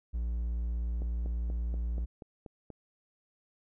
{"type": "tone", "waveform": "triangle", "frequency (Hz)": 58.27, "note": "A#1", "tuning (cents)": 0, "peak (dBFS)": -28, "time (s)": [0.13, 2.06], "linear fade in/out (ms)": 20}
{"type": "click train", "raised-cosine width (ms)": 2, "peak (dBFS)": -31, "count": 8, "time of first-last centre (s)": [1.02, 2.703], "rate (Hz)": 4.16}
{"effects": []}